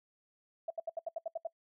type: tone bursts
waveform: sine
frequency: 659.3 Hz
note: E5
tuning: in tune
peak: -33 dBFS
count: 9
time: 0.68-1.472 s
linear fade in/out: 5 ms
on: 24 ms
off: 72 ms
effects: noise-tail reverb RT60 0.1 s tail -23 dB re dry